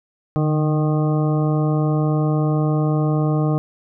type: harmonic tone with a mistuned harmonic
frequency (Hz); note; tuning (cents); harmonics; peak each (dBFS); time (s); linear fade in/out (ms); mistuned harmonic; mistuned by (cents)
153.8; D#3; -20; 1 / 2 / 3 / 4 / 5 / 7 / 8; -17 / -23 / -27 / -29 / -31 / -34 / -35; 0.36-3.58; 0; 1; -40
effects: none